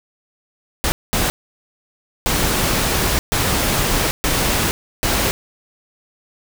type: noise bursts at uneven times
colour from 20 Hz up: pink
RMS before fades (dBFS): -18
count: 6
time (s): 0.84-0.92 / 1.13-1.3 / 2.26-3.19 / 3.32-4.11 / 4.24-4.71 / 5.03-5.31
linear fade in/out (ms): 0
effects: none